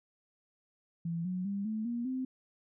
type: tone with pitch steps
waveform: sine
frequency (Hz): 167.8 / 182.99 / 199.55 / 217.6 / 237.3 / 258.8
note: E3 / F#3 / G3 / A3 / A#3 / C4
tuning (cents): +31 / -19 / +31 / -19 / +31 / -19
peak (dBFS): -32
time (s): 1.05-2.25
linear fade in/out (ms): 5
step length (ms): 200
effects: none